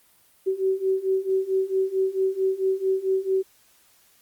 sine beating tone pair, 379 / 383.5 Hz, F#4 / G4, +42 / -38 cents, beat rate 4.5 Hz, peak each -25 / -23 dBFS, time 0.46-3.43 s, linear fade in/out 20 ms, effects white hiss -59 dBFS RMS until 4.21 s + Opus 32 kbps

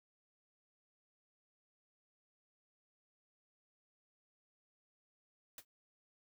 white noise with exponential decay, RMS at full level -45 dBFS, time 5.58-5.65 s, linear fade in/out 2 ms, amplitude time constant 15 ms, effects none

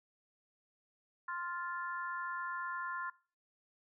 harmonic tone, 349.2 Hz, F4, in tune, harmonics 3 / 4 / 5, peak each -40 / -42 / -44 dBFS, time 1.28-3.1 s, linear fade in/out 5 ms, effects noise-tail reverb RT60 0.4 s tail -21 dB re dry

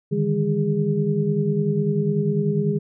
sine tone cluster, 148.7 / 158.8 / 202.6 / 410 Hz, D3 / D#3 / G#3 / G#4, +22 / +36 / -43 / -22 cents, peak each -24 dBFS, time 0.11-2.79 s, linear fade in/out 20 ms, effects none

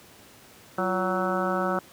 harmonic tone with a mistuned harmonic, 186.6 Hz, F#3, 15 cents sharp, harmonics 1 / 2 / 3 / 4 / 5 / 6 / 7 / 8, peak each -30 / -31 / -30 / -32 / -35 / -36 / -30 / -35 dBFS, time 0.78-1.79 s, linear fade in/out 2 ms, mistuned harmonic 2, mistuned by -96 cents, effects pink hiss -51 dBFS RMS until 1.92 s + high-pass 100 Hz 12 dB/octave

